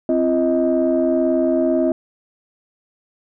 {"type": "tone cluster", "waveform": "sine", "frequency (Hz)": [262.5, 340.7, 631], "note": ["C4", "F4", "D#5"], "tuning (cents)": [6, -43, 24], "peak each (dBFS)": -18, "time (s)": [0.09, 1.92], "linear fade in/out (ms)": 2, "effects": ["tanh soft clip ceiling -8 dBFS"]}